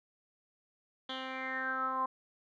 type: tone with low-pass filter sweep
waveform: 10% pulse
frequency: 261.6 Hz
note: C4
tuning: in tune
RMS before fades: -36 dBFS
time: 1.09-2.06 s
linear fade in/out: 5 ms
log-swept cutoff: 3300 to 1000 Hz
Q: 8.9
effects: none